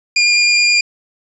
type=tone with vibrato; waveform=25% pulse; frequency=2411 Hz; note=D7; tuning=45 cents sharp; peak=-6 dBFS; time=0.16-0.81 s; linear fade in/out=5 ms; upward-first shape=sine; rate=9.5 Hz; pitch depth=8 cents each way; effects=resampled to 22050 Hz